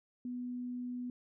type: tone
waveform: sine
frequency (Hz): 246.9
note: B3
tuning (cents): 0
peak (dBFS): -37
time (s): 0.25-1.1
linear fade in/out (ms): 2
effects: none